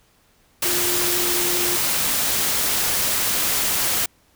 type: tone in noise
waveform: sine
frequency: 352.8 Hz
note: F4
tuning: 18 cents sharp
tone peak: -27 dBFS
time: 0.65-1.76 s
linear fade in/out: 5 ms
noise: white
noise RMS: -21 dBFS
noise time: 0.62-4.06 s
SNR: -9 dB
effects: pink hiss -59 dBFS RMS until 4.35 s